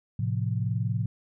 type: chord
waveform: sine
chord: F major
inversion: first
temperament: equal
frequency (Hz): 110 / 130.81 / 174.61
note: A2 / C3 / F3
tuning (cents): 0 / 0 / 0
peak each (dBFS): -27 / -30 / -33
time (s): 0.19-1.06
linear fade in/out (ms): 5
effects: none